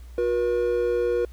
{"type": "tone pair together", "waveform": "triangle", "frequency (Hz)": [360.7, 479.9], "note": ["F#4", "B4"], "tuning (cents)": [-44, -50], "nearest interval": "perfect fourth", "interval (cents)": 494, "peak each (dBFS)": [-24, -20], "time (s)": [0.18, 1.25], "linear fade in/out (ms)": 2, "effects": ["added 60 Hz sine -39 dBFS peak until 1.32 s", "pink hiss -57 dBFS RMS until 1.32 s"]}